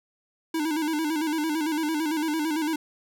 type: tone with vibrato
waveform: square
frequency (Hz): 311.1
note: D#4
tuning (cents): 0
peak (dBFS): -25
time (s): 0.54-2.76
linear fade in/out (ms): 5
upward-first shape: square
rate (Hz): 8.9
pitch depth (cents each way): 71
effects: none